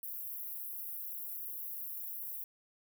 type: high-pass noise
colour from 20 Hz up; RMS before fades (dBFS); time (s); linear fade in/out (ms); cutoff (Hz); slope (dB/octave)
pink; -42; 0.03-2.44; 2; 12000; 48
effects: none